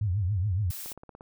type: tone with vibrato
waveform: sine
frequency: 96.8 Hz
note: G2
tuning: 21 cents flat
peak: -24 dBFS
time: 0.01-0.71 s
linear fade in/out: 5 ms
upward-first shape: triangle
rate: 7.1 Hz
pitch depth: 240 cents each way
type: noise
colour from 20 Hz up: blue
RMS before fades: -39 dBFS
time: 0.7-0.93 s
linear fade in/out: 5 ms
type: click train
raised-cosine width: 1 ms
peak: -31 dBFS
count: 7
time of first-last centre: 0.86-1.209 s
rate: 17.2 Hz
effects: none